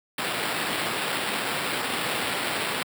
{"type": "noise with sample-and-hold", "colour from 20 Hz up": "white", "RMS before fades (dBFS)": -28, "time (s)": [0.18, 2.83], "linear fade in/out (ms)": 5, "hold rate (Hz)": 6300, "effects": ["high-pass 150 Hz 12 dB/octave"]}